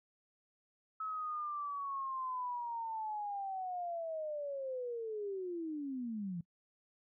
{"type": "linear sweep", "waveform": "sine", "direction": "down", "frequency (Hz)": [1295, 164.81], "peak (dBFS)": -37, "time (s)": [1, 6.41], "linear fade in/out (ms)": 5, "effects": ["noise-tail reverb RT60 0.1 s tail -22 dB re dry"]}